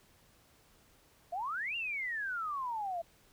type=exponential two-way sweep; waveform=sine; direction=up then down; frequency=659.3 to 2837 to 659.3 Hz; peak=-34 dBFS; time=1.32-3.02 s; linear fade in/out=10 ms; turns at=1.76 s; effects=pink hiss -65 dBFS RMS until 3.32 s